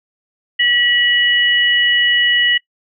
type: tone pair together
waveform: sine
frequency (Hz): 1933.4 / 2933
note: B6 / F#7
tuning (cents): -37 / -16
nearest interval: perfect fifth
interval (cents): 721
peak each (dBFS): -14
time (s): 0.59-2.58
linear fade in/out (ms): 10
effects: noise-tail reverb RT60 0.1 s tail -22 dB re dry